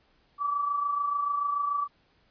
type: tone pair together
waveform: sine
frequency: 1152 / 1178.9 Hz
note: D6 / D6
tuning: -34 / +6 cents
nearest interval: unison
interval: 40 cents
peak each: -26 / -35 dBFS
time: 0.38-1.88 s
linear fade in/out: 50 ms
effects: pink hiss -66 dBFS RMS until 2.3 s + resampled to 11025 Hz